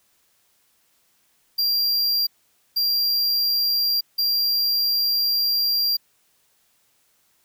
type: tone bursts at uneven times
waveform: square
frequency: 4755 Hz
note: D8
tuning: 21 cents sharp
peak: -19 dBFS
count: 3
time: 1.58-2.27 / 2.76-4.01 / 4.18-5.97 s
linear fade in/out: 10 ms
effects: white hiss -64 dBFS RMS until 7.44 s